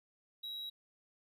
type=tone; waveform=triangle; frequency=3861 Hz; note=B7; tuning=40 cents flat; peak=-39 dBFS; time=0.43-0.7 s; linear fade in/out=10 ms; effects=none